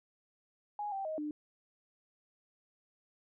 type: tone with pitch steps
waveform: sine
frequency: 830 / 780 / 627 / 299.8 Hz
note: G#5 / G5 / D#5 / D4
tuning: -1 / -9 / +13 / +36 cents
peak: -35 dBFS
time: 0.79-1.31 s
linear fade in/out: 2 ms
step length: 130 ms
effects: none